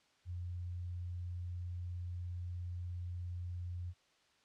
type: tone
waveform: sine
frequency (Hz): 88.3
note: F2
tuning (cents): +20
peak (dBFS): -39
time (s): 0.25-3.94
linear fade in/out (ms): 50
effects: white hiss -71 dBFS RMS until 4.44 s + low-pass 5000 Hz 12 dB/octave